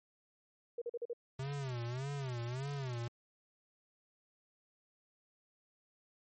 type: tone bursts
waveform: sine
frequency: 473.9 Hz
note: A#4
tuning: 28 cents sharp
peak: -36 dBFS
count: 5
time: 0.78-1.133 s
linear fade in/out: 5 ms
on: 37 ms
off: 42 ms
type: tone with vibrato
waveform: square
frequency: 129.6 Hz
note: C3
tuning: 16 cents flat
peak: -38 dBFS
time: 1.39-3.08 s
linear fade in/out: 5 ms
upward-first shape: sine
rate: 1.7 Hz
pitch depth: 170 cents each way
effects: MP3 32 kbps